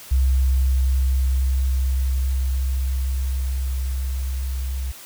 sine tone with level ramp, 65.41 Hz, C2, in tune, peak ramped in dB -14 to -23 dBFS, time 0.11-4.92 s, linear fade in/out 10 ms, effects white hiss -41 dBFS RMS until 5.05 s

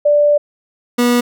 sine / 30% pulse tone pair in turn, 587.3 / 242.5 Hz, D5 / B3, 0 / -31 cents, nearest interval octave + minor third, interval 1531 cents, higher first, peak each -8 dBFS, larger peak neither, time 0.05-0.38 / 0.98-1.21 s, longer first, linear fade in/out 10 ms, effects none

